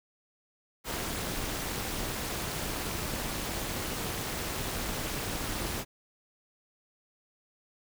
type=noise with amplitude modulation; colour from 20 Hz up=pink; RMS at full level=-31 dBFS; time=0.84-5.85 s; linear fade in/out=50 ms; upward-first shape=sine; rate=273 Hz; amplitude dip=75%; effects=none